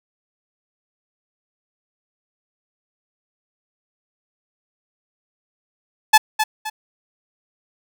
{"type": "tone with echo", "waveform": "sawtooth", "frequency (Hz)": 865, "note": "A5", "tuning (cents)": -30, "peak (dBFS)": -3, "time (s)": [6.13, 6.18], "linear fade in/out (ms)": 10, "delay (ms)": 260, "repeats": 2, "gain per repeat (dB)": -9, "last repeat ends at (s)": 6.7, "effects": []}